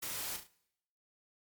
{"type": "noise with echo", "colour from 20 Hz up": "white", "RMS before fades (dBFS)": -40, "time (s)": [0.02, 0.37], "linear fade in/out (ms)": 10, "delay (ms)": 35, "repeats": 3, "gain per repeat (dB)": -7, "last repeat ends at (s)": 0.475, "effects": ["noise-tail reverb RT60 0.8 s tail -22 dB re dry", "MP3 96 kbps"]}